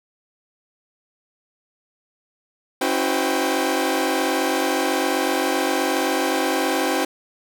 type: tone cluster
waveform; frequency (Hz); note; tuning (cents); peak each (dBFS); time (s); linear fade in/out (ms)
sawtooth; 274.4 / 321.9 / 369.8 / 510 / 789; C#4 / E4 / F#4 / C5 / G5; -17 / -41 / -1 / -44 / +11; -22; 2.81-7.05; 5
effects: none